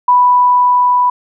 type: tone with level ramp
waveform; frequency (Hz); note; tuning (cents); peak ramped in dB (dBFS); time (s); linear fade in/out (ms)
sine; 988; B5; 0; -5 to -8; 0.08-1.1; 5
effects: none